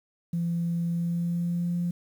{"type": "tone with pitch glide", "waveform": "sine", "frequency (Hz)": [170, 174.07], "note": ["F3", "F3"], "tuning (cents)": [-46, -5], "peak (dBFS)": -24, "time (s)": [0.33, 1.91], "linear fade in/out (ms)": 5, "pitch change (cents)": 41, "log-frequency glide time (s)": [0.9, 1.77], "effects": ["tanh soft clip ceiling -20 dBFS", "9-bit"]}